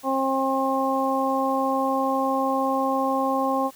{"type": "harmonic tone", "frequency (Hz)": 267.4, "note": "C4", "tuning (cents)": 38, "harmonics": [1, 2, 3, 4], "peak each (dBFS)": [-26, -26, -26, -26], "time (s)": [0.03, 3.71], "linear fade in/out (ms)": 50, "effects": ["white hiss -50 dBFS RMS until 3.75 s"]}